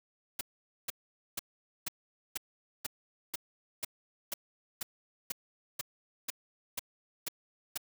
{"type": "noise bursts", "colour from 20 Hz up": "white", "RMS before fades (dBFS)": -35, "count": 16, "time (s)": [0.39, 7.776], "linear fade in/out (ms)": 5, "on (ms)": 21, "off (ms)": 470, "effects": []}